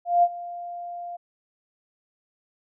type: tone with ADSR envelope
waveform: sine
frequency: 698.5 Hz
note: F5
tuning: in tune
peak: -13 dBFS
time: 0.05-1.17 s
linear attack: 180 ms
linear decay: 50 ms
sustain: -19 dB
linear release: 14 ms
effects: none